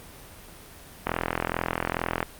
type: click train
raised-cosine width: 0.5 ms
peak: -9 dBFS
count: 50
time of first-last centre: 1.07-2.228 s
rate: 42.3 Hz
effects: pink hiss -46 dBFS RMS until 2.39 s + Opus 32 kbps